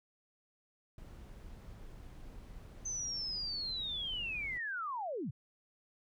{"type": "noise", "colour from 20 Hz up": "brown", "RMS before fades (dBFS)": -50, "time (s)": [0.98, 4.58], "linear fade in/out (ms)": 2}
{"type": "linear sweep", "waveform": "sine", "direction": "down", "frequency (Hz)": [6240, 96.6], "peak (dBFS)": -36, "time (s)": [2.85, 5.31], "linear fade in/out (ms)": 10}
{"effects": []}